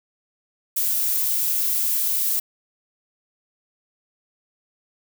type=noise; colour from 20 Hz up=violet; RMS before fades=-22 dBFS; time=0.76-2.4 s; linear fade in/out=10 ms; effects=none